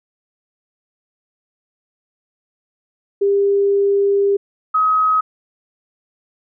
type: tone pair in turn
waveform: sine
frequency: 399.7 / 1269 Hz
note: G4 / D#6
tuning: +34 / +34 cents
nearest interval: octave + minor sixth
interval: 2000 cents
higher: second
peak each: -12 dBFS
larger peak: neither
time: 3.21-4.37 / 4.74-5.21 s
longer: first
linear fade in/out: 10 ms
effects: none